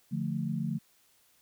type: chord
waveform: sine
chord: D minor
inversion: none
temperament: equal with one note detuned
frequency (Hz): 146.83 / 174.61 / 221.1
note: D3 / F3 / A3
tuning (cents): 0 / 0 / +9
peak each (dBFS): -34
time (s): 0.11-0.79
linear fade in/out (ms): 20
effects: white hiss -66 dBFS RMS until 1.41 s